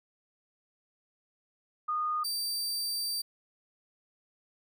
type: tone pair in turn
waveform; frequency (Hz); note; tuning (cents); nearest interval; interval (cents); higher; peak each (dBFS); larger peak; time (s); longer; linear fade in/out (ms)
sine / sawtooth; 1229 / 4662; D#6 / D8; -22 / -14; octave + major seventh; 2308; second; -28; neither; 1.88-2.24 / 2.24-3.22; second; 10
effects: none